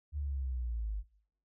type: linear sweep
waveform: sine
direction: down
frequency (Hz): 74.8 to 48.87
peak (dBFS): -33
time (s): 0.12-1.04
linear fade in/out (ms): 50
effects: noise-tail reverb RT60 0.7 s tail -24 dB re dry